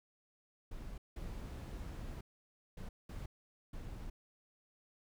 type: noise bursts at uneven times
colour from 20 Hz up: brown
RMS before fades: -45 dBFS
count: 5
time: 0.71-0.98 / 1.16-2.21 / 2.77-2.89 / 3.09-3.26 / 3.73-4.1 s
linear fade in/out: 5 ms
effects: none